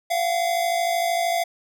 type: tone pair together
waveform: square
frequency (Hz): 686.9 / 740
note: F5 / F#5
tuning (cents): -29 / 0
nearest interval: minor second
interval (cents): 129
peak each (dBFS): -22 / -28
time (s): 0.1-1.44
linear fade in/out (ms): 10
effects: none